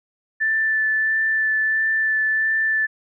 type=tone with vibrato; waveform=sine; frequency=1760 Hz; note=A6; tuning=in tune; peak=-17 dBFS; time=0.4-2.87 s; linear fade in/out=20 ms; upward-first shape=sine; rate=1.5 Hz; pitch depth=11 cents each way; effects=none